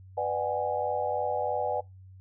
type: chord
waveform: sine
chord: G# half-diminished seventh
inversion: first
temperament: just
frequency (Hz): 498.4 / 598 / 747.5 / 830.6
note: B4 / D5 / F#5 / G#5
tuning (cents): +16 / +31 / +17 / 0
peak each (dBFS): -32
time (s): 0.17-1.81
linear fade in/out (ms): 10
effects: noise-tail reverb RT60 0.2 s tail -22 dB re dry + added 94 Hz sine -47 dBFS peak until 2.2 s